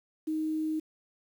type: tone with quantisation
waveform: sine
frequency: 312.9 Hz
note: D#4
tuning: 10 cents sharp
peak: -28 dBFS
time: 0.27-0.8 s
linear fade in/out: 10 ms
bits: 9
effects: none